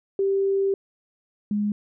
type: tone pair in turn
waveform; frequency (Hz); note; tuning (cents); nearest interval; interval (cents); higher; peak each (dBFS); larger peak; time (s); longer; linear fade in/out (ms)
sine; 391.6 / 207.4; G4 / G#3; -2 / -2; major seventh; 1100; first; -19 / -21; first; 0.19-0.74 / 1.51-1.72; first; 2
effects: none